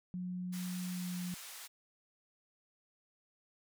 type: tone with pitch glide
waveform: sine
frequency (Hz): 180.9 to 178.82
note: F#3 to F3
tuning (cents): -39 to +41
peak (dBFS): -37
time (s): 0.14-1.34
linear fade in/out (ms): 0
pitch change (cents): -20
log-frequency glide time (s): 0.92-1.14
type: band-pass noise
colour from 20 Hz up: white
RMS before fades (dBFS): -49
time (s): 0.52-1.68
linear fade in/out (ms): 20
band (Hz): 850 to 13000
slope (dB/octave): 12
effects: none